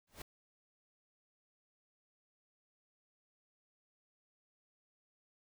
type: noise with exponential growth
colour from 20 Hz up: pink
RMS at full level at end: -43 dBFS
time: 0.07-0.22 s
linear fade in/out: 5 ms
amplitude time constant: 32 ms
effects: none